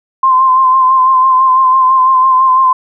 sine tone with vibrato, 1042 Hz, C6, 7 cents flat, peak -5 dBFS, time 0.23-2.73 s, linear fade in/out 5 ms, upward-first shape sine, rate 6 Hz, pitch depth 33 cents each way, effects none

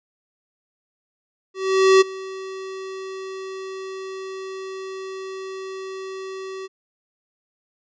square tone with ADSR envelope, 381.7 Hz, G4, 46 cents flat, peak -10 dBFS, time 1.54-6.68 s, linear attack 470 ms, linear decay 17 ms, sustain -21 dB, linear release 28 ms, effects resampled to 16000 Hz

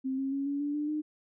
sine tone with pitch steps, 263.7 / 270 / 276.5 / 283.1 / 289.9 / 296.8 / 304 Hz, C4 / C#4 / C#4 / C#4 / D4 / D4 / D#4, +14 / -45 / -4 / +37 / -22 / +18 / -40 cents, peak -29 dBFS, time 0.04-1.02 s, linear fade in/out 20 ms, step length 140 ms, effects none

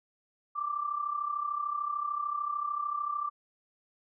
sine tone with amplitude modulation, 1174.7 Hz, D6, in tune, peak -27 dBFS, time 0.55-3.3 s, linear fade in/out 20 ms, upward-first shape sine, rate 33.4 Hz, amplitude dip 70%, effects none

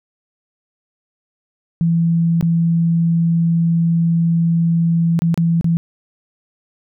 sine tone with dropouts, 167.2 Hz, E3, 25 cents sharp, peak -12 dBFS, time 1.81-5.77 s, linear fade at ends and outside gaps 0 ms, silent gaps 2.41-2.426 / 5.191-5.22 / 5.343-5.376 / 5.611-5.644 s, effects none

